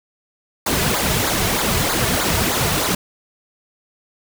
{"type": "noise with flanger", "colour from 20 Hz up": "pink", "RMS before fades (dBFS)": -19, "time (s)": [0.66, 2.95], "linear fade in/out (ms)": 5, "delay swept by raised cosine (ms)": [0.34, 3.84], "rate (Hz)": 3.2, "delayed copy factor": -0.75, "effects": []}